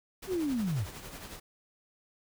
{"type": "noise with tremolo", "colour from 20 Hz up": "pink", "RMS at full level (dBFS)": -43, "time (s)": [0.22, 1.4], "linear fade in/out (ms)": 10, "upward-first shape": "sine", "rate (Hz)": 11, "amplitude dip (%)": 50}
{"type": "linear sweep", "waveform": "sine", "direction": "down", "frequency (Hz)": [394.3, 77.78], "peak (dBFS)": -28, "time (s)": [0.27, 0.87], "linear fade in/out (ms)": 50}
{"effects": []}